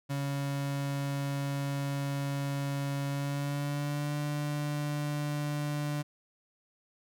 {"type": "tone with pitch glide", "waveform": "35% pulse", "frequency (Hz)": [140.1, 147.24], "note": ["C#3", "D3"], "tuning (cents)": [19, 5], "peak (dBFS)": -29, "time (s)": [0.09, 6.03], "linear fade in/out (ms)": 20, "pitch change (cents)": 86, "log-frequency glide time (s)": [3.07, 4.17], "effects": []}